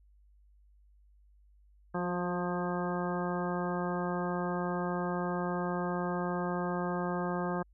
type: harmonic tone with a mistuned harmonic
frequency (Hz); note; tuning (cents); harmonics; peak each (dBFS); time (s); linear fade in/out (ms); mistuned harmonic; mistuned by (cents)
177; F3; +23; 1 / 2 / 3 / 4 / 5 / 6 / 7 / 9; -34 / -37 / -39 / -40 / -41 / -42 / -42 / -44; 1.94-7.63; 10; 2; +18
effects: added 50 Hz sine -59 dBFS peak until 7.73 s